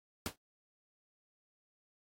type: noise with exponential decay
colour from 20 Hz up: pink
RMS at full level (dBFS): -33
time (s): 0.26-0.36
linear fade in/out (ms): 0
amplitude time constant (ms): 21
effects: high-pass 80 Hz 12 dB/octave + AAC 48 kbps